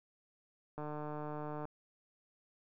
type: click train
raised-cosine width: 1 ms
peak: -29 dBFS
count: 132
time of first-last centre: 0.78-1.653 s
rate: 150 Hz
effects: none